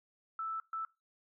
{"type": "tone bursts at uneven times", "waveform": "sine", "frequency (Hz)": 1318.5, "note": "E6", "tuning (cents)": 0, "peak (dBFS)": -35, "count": 2, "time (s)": [[0.39, 0.6], [0.73, 0.85]], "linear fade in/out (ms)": 2, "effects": ["noise-tail reverb RT60 0.2 s tail -19 dB re dry"]}